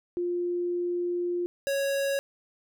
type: tone pair in turn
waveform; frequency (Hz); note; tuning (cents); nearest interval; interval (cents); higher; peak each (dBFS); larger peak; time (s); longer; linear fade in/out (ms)
sine / square; 351.5 / 553.5; F4 / C#5; +11 / -3; minor sixth; 786; second; -26; neither; 0.17-1.46 / 1.67-2.19; first; 0
effects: none